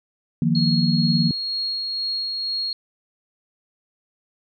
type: chord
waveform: sine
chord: Eb suspended second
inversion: none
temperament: equal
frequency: 155.56 / 174.61 / 233.1 Hz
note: Eb3 / F3 / Bb3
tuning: 0 / 0 / 0 cents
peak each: -21 dBFS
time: 0.42-1.31 s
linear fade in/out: 2 ms
type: tone with tremolo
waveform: sine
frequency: 4292 Hz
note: C8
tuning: 43 cents sharp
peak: -22 dBFS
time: 0.55-2.73 s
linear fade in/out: 2 ms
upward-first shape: sine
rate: 2.1 Hz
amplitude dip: 25%
effects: none